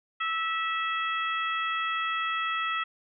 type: harmonic tone with a mistuned harmonic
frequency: 656 Hz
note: E5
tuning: 9 cents flat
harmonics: 2 / 3 / 4 / 5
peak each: -29 / -33 / -35 / -37 dBFS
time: 0.2-2.84 s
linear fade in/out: 10 ms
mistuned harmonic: 3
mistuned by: -21 cents
effects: none